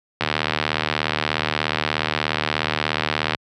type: click train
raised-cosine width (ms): 0.3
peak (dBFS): -3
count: 242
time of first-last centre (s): 0.21-3.348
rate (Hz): 76.8
effects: high-pass 80 Hz 12 dB/octave